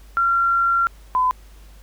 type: tone pair in turn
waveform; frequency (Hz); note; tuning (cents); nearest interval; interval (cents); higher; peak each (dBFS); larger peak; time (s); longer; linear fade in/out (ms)
sine; 1373 / 1011.3; F6 / B5; -30 / +41; perfect fourth; 529; first; -15; neither; 0.17-0.87 / 1.15-1.31; first; 0
effects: added 50 Hz sine -42 dBFS peak until 1.82 s + pink hiss -53 dBFS RMS until 1.82 s